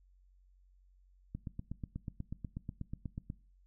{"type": "click train", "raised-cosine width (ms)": 5, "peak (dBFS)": -27, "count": 17, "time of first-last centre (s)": [1.35, 3.301], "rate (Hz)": 8.2, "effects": ["noise-tail reverb RT60 0.4 s tail -21 dB re dry", "added 46 Hz sine -62 dBFS peak until 3.66 s"]}